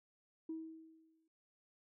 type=tone with exponential decay; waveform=sine; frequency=321.5 Hz; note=E4; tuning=43 cents flat; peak=-38 dBFS; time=0.49-1.28 s; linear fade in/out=5 ms; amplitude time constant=170 ms; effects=tanh soft clip ceiling -35 dBFS